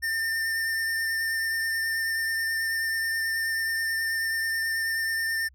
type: tone with vibrato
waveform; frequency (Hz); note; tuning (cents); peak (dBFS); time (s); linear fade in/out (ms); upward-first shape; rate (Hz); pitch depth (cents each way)
square; 1803; A6; +42; -26; 0.02-5.49; 20; triangle; 9.3; 16
effects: added 65 Hz sine -53 dBFS peak until 5.54 s